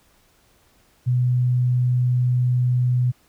sine tone, 124.5 Hz, B2, 14 cents sharp, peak -16 dBFS, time 1.06-3.12 s, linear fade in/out 20 ms, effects pink hiss -59 dBFS RMS until 3.28 s

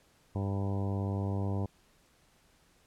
harmonic tone with a mistuned harmonic, 98.7 Hz, G2, 12 cents sharp, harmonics 1 / 2 / 3 / 4 / 5 / 6 / 7 / 8 / 9 / 10, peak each -31 / -37 / -41 / -43 / -45 / -47 / -48 / -49 / -50 / -51 dBFS, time 0.35-1.66 s, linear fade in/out 5 ms, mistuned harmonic 9, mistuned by +21 cents, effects pink hiss -66 dBFS RMS until 2.86 s + low-pass 12000 Hz 12 dB/octave

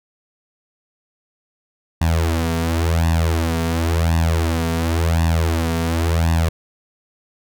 sawtooth tone with flanger, 82.41 Hz, E2, in tune, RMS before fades -18 dBFS, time 2.01-6.49 s, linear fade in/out 5 ms, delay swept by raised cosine 1.1 to 4.4 ms, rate 0.93 Hz, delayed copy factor +1, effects none

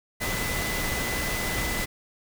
sine tone in noise, 2007 Hz, B6, 27 cents sharp, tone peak -32 dBFS, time 0.2-1.86 s, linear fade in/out 20 ms, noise pink, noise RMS -29 dBFS, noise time 0.2-1.86 s, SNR -6 dB, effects none

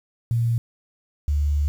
sine tone pair in turn, 116.7 / 73.01 Hz, A#2 / D2, +2 / -10 cents, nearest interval minor sixth, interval 812 cents, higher first, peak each -18 dBFS, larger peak neither, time 0.31-0.58 / 1.28-1.68 s, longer second, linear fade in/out 0 ms, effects 8-bit

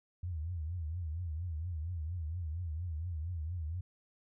sine tone with vibrato, 82.9 Hz, E2, 10 cents sharp, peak -35 dBFS, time 0.23-3.81 s, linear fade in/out 5 ms, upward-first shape triangle, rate 4.3 Hz, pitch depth 190 cents each way, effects none

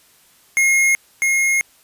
square tone pair in turn, 2150 / 2150 Hz, C7 / C7, +47 / +47 cents, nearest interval unison, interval 0 cents, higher neither, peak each -13 / -15 dBFS, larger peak first, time 0.57-0.95 / 1.22-1.61 s, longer second, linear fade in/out 0 ms, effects white hiss -53 dBFS RMS until 1.83 s + resampled to 32000 Hz

